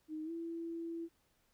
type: tone with pitch glide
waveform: sine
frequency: 311.1 to 333.4 Hz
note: D#4 to E4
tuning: 0 to +20 cents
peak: -39 dBFS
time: 0.08-1.09 s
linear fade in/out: 50 ms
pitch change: +120 cents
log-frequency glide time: 0.24-0.31 s
effects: pink hiss -75 dBFS RMS until 1.53 s